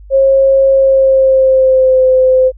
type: tone with pitch glide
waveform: sine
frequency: 540 to 516.5 Hz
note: C#5 to C5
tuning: -45 to -22 cents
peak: -5 dBFS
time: 0.1-2.52 s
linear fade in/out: 50 ms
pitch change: -77 cents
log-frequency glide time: 0.71-2.05 s
effects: added 50 Hz sine -32 dBFS peak until 2.57 s